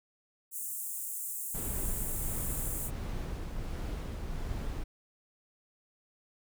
pink high-pass noise, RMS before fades -38 dBFS, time 0.51-2.91 s, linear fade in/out 50 ms, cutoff 7500 Hz, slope 48 dB/octave
brown noise with tremolo, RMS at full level -35 dBFS, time 1.54-4.84 s, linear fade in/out 10 ms, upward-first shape sine, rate 1.4 Hz, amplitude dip 25%
effects none

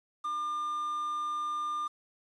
triangle tone with quantisation, 1200 Hz, D6, 37 cents sharp, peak -29 dBFS, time 0.24-1.88 s, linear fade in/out 10 ms, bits 9, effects resampled to 24000 Hz

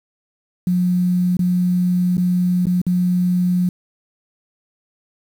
sine tone with dropouts, 179.6 Hz, F3, 49 cents sharp, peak -14 dBFS, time 0.67-3.69 s, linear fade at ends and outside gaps 2 ms, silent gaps 1.369-1.392 / 2.17-2.179 / 2.656-2.668 / 2.816-2.866 s, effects 7-bit

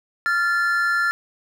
triangle tone pair together, 1385 / 1745 Hz, F6 / A6, -15 / -15 cents, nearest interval major third, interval 400 cents, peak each -18 / -20 dBFS, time 0.26-1.11 s, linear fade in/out 0 ms, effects none

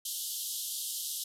white band-pass noise, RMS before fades -37 dBFS, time 0.05-1.24 s, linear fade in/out 5 ms, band 3000 to 14000 Hz, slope 96 dB/octave, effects none

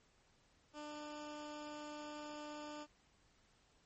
15% pulse tone, 298.3 Hz, D4, 27 cents sharp, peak -40 dBFS, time 0.73-2.87 s, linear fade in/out 50 ms, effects pink hiss -72 dBFS RMS until 3.85 s + MP3 32 kbps

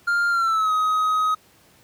triangle tone with pitch glide, 1400 to 1261.8 Hz, F6 to D#6, +4 to +24 cents, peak -16 dBFS, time 0.07-1.35 s, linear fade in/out 10 ms, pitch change -180 cents, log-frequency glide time 0.3-0.72 s, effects pink hiss -55 dBFS RMS until 1.83 s + high-pass 80 Hz 12 dB/octave

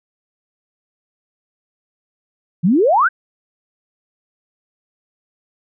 sine exponential sweep, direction up, 155.56 to 1644 Hz, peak -10 dBFS, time 2.63-3.09 s, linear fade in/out 20 ms, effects none

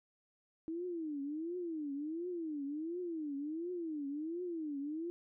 sine tone with vibrato, 316.7 Hz, D#4, 31 cents sharp, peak -37 dBFS, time 0.68-5.1 s, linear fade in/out 0 ms, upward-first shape triangle, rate 1.4 Hz, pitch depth 250 cents each way, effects none

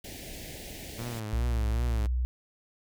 pink band-stop noise, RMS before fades -42 dBFS, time 0.04-1.2 s, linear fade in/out 5 ms, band 770 to 1800 Hz, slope 48 dB/octave
sawtooth tone with vibrato, 113.3 Hz, A#2, 49 cents flat, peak -30 dBFS, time 0.98-2.07 s, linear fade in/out 10 ms, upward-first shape triangle, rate 2.6 Hz, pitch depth 130 cents each way
sine tone, 61.74 Hz, B1, in tune, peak -25 dBFS, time 1.33-2.25 s, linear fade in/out 0 ms
effects none

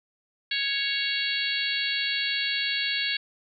harmonic tone, 554.4 Hz, C#5, in tune, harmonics 3 / 4 / 5 / 6 / 7 / 8, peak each -32 / -32 / -32 / -32 / -32 / -32 dBFS, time 0.51-3.17 s, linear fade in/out 5 ms, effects none

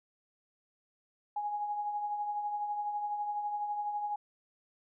sine tone with tremolo, 830 Hz, G#5, 1 cent flat, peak -30 dBFS, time 1.36-4.16 s, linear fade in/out 5 ms, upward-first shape triangle, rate 12 Hz, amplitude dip 50%, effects none

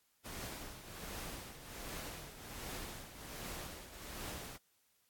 pink noise with tremolo, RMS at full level -44 dBFS, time 0.24-4.58 s, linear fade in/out 20 ms, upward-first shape triangle, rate 1.3 Hz, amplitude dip 70%, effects white hiss -75 dBFS RMS until 5.09 s + AAC 64 kbps

